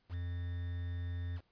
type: tone with quantisation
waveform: triangle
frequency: 87.31 Hz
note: F2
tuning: in tune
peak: -34 dBFS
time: 0.09-1.41 s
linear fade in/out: 50 ms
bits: 9
effects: pink hiss -75 dBFS RMS until 1.51 s + resampled to 11025 Hz